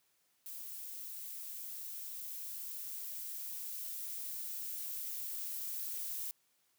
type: noise with level ramp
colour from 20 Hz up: violet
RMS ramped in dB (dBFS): -46 to -40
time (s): 0.46-6.31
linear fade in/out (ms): 0
effects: white hiss -75 dBFS RMS until 6.78 s + high-pass 80 Hz 12 dB/octave